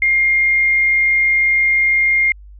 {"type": "tone", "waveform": "sine", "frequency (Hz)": 2121, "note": "C7", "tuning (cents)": 23, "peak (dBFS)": -11, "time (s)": [0.02, 2.32], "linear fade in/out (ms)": 2, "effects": ["added 50 Hz sine -36 dBFS peak until 2.59 s"]}